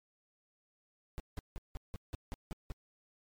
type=noise bursts; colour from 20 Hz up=brown; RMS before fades=-39 dBFS; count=9; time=1.18-2.72 s; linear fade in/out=0 ms; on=20 ms; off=170 ms; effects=MP3 96 kbps